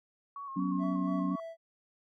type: tone with vibrato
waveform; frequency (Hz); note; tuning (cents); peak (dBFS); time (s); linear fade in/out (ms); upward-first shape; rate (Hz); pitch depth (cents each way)
sine; 1100; C#6; -14; -39; 0.36-1.4; 2; square; 4.2; 35
type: chord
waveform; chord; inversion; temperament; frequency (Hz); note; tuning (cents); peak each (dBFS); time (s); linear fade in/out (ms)
sine; F# suspended fourth; none; equal; 185 / 246.9 / 277.2; F#3 / B3 / C#4; 0 / 0 / 0; -32 / -38 / -32; 0.56-1.36; 10
type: tone with tremolo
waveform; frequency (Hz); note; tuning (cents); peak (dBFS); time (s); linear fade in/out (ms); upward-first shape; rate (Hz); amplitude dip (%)
triangle; 659.3; E5; 0; -37; 0.78-1.57; 50; sine; 3.4; 65
effects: none